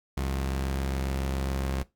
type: tone pair together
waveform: sawtooth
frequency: 67.2 / 179.3 Hz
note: C2 / F3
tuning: +47 / +46 cents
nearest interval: octave + perfect fourth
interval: 1699 cents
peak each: -24 / -34 dBFS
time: 0.17-1.83 s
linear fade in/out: 5 ms
effects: noise-tail reverb RT60 0.2 s tail -19 dB re dry